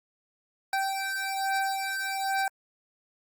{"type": "beating tone pair", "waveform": "25% pulse", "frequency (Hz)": [777, 778.2], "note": ["G5", "G5"], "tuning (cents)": [-16, -13], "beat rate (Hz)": 1.2, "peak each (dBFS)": -27, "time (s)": [0.73, 2.48], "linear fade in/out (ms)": 2, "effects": ["Opus 48 kbps"]}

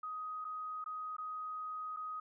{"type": "tone with dropouts", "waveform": "sine", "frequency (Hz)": 1254, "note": "D#6", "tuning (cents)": 13, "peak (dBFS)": -39, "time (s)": [0.03, 2.2], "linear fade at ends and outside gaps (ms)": 5, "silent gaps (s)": [[0.445, 0.449], [0.842, 0.86], [1.167, 1.182], [1.964, 1.969]], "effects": []}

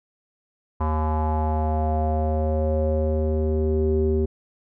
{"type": "tone with low-pass filter sweep", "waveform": "square", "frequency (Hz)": 77.78, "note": "D#2", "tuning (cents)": 0, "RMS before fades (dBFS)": -22, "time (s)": [0.8, 4.26], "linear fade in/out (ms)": 10, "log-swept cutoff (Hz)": [1000, 360], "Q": 5.5, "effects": []}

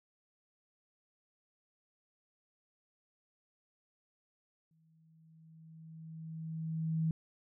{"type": "tone with exponential growth", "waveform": "sine", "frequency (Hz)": 160.7, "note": "E3", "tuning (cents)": -44, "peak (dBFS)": -28, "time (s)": [4.71, 7.11], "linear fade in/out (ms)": 2, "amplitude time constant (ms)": 520, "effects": []}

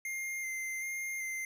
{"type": "tone with vibrato", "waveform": "square", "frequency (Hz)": 2100, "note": "C7", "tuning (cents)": 6, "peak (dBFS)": -36, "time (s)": [0.05, 1.45], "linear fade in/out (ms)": 2, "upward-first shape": "square", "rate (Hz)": 1.3, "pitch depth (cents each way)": 14, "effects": []}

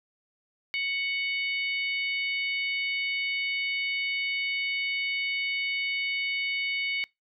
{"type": "harmonic tone", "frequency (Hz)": 740, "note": "F#5", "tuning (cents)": 0, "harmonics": [3, 4, 5, 6], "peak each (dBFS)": [-28, -35, -41, -40], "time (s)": [0.74, 7.04], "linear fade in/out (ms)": 0, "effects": ["noise-tail reverb RT60 0.2 s tail -25 dB re dry"]}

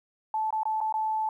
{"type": "tone with dropouts", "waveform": "sine", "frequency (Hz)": 872, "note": "A5", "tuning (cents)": -16, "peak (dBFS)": -25, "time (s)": [0.34, 1.29], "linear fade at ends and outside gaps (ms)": 2, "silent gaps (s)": [[0.506, 0.526], [0.633, 0.654], [0.805, 0.812], [0.925, 0.94]], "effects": ["11-bit"]}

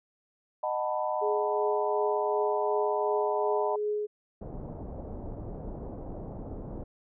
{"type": "chord", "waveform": "sine", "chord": "B dominant seventh", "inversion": "first", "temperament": "just", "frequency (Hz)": [617.4, 740.8, 889, 987.8], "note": ["D#5", "F#5", "A5", "B5"], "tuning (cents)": [-14, 2, 18, 0], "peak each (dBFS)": [-31, -34, -34, -34], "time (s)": [0.63, 3.76], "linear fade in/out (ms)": 5}
{"type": "tone with tremolo", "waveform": "sine", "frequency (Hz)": 419.5, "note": "G#4", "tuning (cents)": 17, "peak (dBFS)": -26, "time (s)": [1.21, 4.07], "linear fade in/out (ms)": 20, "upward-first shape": "triangle", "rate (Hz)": 2.7, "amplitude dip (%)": 40}
{"type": "low-pass noise", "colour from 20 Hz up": "pink", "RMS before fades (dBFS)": -39, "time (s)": [4.41, 6.84], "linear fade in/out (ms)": 5, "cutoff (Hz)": 720, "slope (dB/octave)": 24}
{"effects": []}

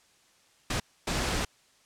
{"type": "noise bursts at uneven times", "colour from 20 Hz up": "pink", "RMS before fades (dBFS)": -29, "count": 2, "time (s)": [[0.7, 0.8], [1.07, 1.45]], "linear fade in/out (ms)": 5, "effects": ["white hiss -63 dBFS RMS until 1.85 s", "low-pass 8000 Hz 12 dB/octave"]}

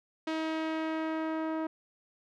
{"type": "tone with low-pass filter sweep", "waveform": "sawtooth", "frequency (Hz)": 318.3, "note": "D#4", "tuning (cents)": 39, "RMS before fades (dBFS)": -33, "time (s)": [0.27, 1.67], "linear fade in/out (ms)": 5, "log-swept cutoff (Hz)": [3900, 1200], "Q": 0.92, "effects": []}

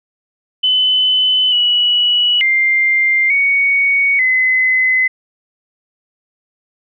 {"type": "tone with pitch steps", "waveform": "sine", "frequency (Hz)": [3022, 2935, 2100, 2233, 2034], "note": ["F#7", "F#7", "C7", "C#7", "C7"], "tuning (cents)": [36, -15, 6, 12, -50], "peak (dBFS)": -10, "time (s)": [0.63, 5.08], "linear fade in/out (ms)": 10, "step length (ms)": 890, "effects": []}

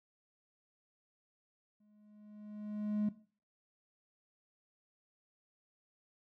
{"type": "tone with exponential growth", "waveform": "triangle", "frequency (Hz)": 210, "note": "G#3", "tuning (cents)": 19, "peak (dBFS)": -25, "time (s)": [1.8, 3.09], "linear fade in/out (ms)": 5, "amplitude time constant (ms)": 280, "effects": ["noise-tail reverb RT60 0.4 s tail -18 dB re dry", "tanh soft clip ceiling -25 dBFS"]}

